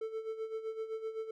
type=tone with tremolo; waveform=triangle; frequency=442.7 Hz; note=A4; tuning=11 cents sharp; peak=-32 dBFS; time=0.01-1.31 s; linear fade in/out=5 ms; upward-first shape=sine; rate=7.8 Hz; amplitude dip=70%; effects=none